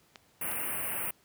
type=clicks; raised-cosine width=0.2 ms; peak=-27 dBFS; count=2; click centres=0.158 / 0.516 s
type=band-stop noise; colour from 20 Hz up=white; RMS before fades=-34 dBFS; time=0.41-1.11 s; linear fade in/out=5 ms; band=2900 to 8800 Hz; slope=96 dB/octave
effects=pink hiss -65 dBFS RMS until 1.24 s + high-pass 80 Hz 12 dB/octave